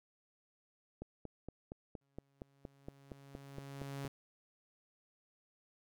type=click train; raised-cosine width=2 ms; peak=-31 dBFS; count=14; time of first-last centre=1.02-4.05 s; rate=4.29 Hz
type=tone with exponential growth; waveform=sawtooth; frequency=138.59 Hz; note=C#3; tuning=in tune; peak=-36 dBFS; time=2.01-4.08 s; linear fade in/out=5 ms; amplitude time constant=450 ms
effects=none